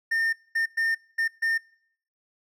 triangle tone bursts at uneven times, 1815 Hz, A#6, 47 cents flat, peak -20 dBFS, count 5, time 0.11-0.33 / 0.55-0.66 / 0.77-0.95 / 1.18-1.28 / 1.42-1.58 s, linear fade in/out 10 ms, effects noise-tail reverb RT60 0.7 s tail -25 dB re dry

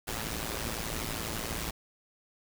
pink noise with amplitude modulation, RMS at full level -32 dBFS, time 0.07-1.71 s, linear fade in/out 10 ms, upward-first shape sine, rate 112 Hz, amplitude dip 75%, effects none

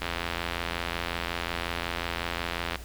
click train, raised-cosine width 0.3 ms, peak -13 dBFS, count 235, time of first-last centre 0.02-2.757 s, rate 85.5 Hz, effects added 60 Hz sine -40 dBFS peak until 2.84 s + pink hiss -47 dBFS RMS until 2.84 s

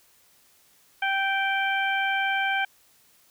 harmonic tone, 781 Hz, G5, 7 cents flat, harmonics 1 / 2 / 3 / 4, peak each -27 / -26 / -29 / -34 dBFS, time 1.02-2.65 s, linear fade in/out 5 ms, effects white hiss -60 dBFS RMS until 3.3 s

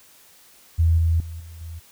sine tone with level steps, 82.41 Hz, E2, in tune, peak -14 / -16 / -31 / -37 / -32 dBFS, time 0.78-1.8 s, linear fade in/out 20 ms, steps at 0.98 / 1.2 / 1.4 / 1.61 s, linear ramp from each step 2 ms, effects white hiss -52 dBFS RMS until 1.91 s

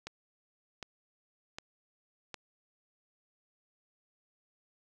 click train, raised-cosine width 0.2 ms, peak -23 dBFS, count 4, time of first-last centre 0.07-2.343 s, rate 1.32 Hz, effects none

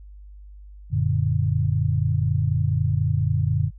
sine chord, Gb augmented, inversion none, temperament equal, 92.5 / 116.54 / 146.83 Hz, Gb2 / Bb2 / D3, 0 / 0 / 0 cents, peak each -23 dBFS, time 0.9-3.71 s, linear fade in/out 50 ms, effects added 50 Hz sine -40 dBFS peak until 3.78 s

